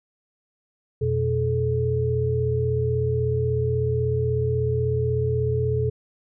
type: tone cluster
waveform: sine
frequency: 88.5 / 124.8 / 430.5 Hz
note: F2 / B2 / A4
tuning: +23 / +19 / -38 cents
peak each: -27 / -23 / -24 dBFS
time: 1.01-5.9 s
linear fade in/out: 10 ms
effects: none